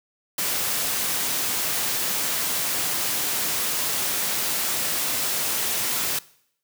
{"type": "noise", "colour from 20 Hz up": "white", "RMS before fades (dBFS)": -25, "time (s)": [0.38, 6.19], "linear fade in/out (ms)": 5, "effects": ["noise-tail reverb RT60 0.7 s tail -21 dB re dry", "high-pass 100 Hz 12 dB/octave"]}